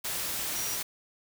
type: tone in noise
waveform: sine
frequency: 5760 Hz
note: F#8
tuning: 47 cents flat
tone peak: -36 dBFS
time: 0.55-0.76 s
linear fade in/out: 10 ms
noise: white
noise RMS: -33 dBFS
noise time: 0.04-0.83 s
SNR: -6 dB
effects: none